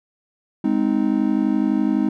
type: chord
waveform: triangle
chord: Ab major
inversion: none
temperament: just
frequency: 207.7 / 259.6 / 311.5 Hz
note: Ab3 / C4 / Eb4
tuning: 0 / -13 / +2 cents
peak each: -19 dBFS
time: 0.64-2.09 s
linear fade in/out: 5 ms
effects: none